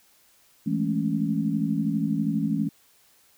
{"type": "chord", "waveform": "sine", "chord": "A major seventh", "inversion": "second", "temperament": "equal", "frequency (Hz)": [164.81, 207.7, 220, 277.2], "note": ["E3", "G#3", "A3", "C#4"], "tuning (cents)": [0, 0, 0, 0], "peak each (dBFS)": -28, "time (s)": [0.66, 2.69], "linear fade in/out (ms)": 10, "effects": ["white hiss -60 dBFS RMS until 3.37 s"]}